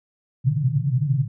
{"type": "band-pass noise", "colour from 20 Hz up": "white", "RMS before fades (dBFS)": -21, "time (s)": [0.44, 1.28], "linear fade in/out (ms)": 20, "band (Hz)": [120, 150], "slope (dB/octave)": 96, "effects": []}